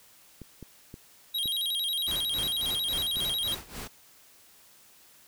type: clicks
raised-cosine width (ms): 3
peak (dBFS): -29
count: 6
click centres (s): 0.417 / 0.627 / 0.941 / 1.457 / 2.468 / 3.17
type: tone with vibrato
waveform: square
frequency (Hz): 3520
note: A7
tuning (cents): 0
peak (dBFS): -28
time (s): 1.34-3.55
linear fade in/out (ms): 10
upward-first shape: square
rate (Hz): 11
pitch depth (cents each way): 150
type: noise with tremolo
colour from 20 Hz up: pink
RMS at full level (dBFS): -38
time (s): 2.07-3.88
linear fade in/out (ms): 10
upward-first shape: sine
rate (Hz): 3.6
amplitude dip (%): 85
effects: white hiss -57 dBFS RMS until 5.27 s